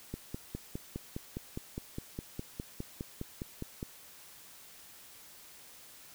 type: click train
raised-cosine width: 3 ms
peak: -24 dBFS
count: 19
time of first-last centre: 0.14-3.829 s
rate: 4.88 Hz
effects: white hiss -54 dBFS RMS until 6.14 s